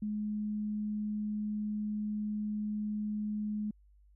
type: tone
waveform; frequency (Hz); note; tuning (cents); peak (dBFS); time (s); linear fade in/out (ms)
sine; 210.8; G#3; +26; -32; 0.02-3.71; 5
effects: added 50 Hz sine -59 dBFS peak until 4.15 s